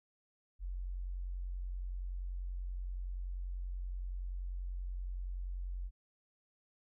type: tone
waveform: sine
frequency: 45.23 Hz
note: F#1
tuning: 39 cents flat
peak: -37 dBFS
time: 0.59-5.91 s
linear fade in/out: 50 ms
effects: none